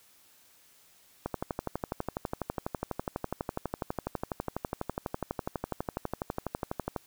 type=click train; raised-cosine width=1 ms; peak=-17 dBFS; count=70; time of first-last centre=1.26-6.962 s; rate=12.1 Hz; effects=white hiss -61 dBFS RMS until 7.06 s